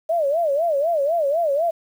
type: tone with vibrato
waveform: sine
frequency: 616 Hz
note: D#5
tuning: 17 cents flat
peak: -17 dBFS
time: 0.09-1.71 s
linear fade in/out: 10 ms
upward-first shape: sine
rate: 4 Hz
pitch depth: 200 cents each way
effects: 8-bit